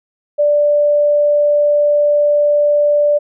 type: tone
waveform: sine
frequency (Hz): 587.3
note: D5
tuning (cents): 0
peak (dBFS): -9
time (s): 0.38-3.19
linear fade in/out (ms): 20
effects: none